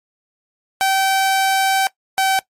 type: tone pair in turn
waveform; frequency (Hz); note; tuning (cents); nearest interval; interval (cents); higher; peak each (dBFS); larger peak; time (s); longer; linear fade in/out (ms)
sawtooth; 772 / 768.8; G5 / G5; -27 / -34; unison; 7; first; -10; neither; 0.81-1.87 / 2.18-2.39; first; 0
effects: noise-tail reverb RT60 0.1 s tail -20 dB re dry + MP3 64 kbps